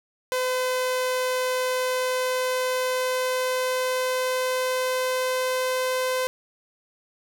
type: tone with pitch glide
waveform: sawtooth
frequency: 509 to 512.5 Hz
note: C5 to C5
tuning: -48 to -36 cents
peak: -19 dBFS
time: 0.32-6.27 s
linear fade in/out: 0 ms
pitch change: +12 cents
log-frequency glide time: 1.56-5.88 s
effects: none